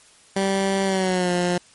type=tone with pitch glide; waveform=15% pulse; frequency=194.5 to 177.33 Hz; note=G3 to F3; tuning=-13 to +27 cents; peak=-13 dBFS; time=0.36-1.58 s; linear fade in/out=5 ms; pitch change=-160 cents; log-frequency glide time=0.84-1.32 s; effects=white hiss -52 dBFS RMS until 1.74 s + MP3 48 kbps